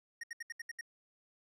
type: tone bursts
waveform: square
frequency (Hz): 1864.7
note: A#6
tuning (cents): 0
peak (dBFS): -40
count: 7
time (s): 0.21-0.811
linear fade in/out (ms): 5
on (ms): 25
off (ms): 71
effects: low-pass 9000 Hz 12 dB/octave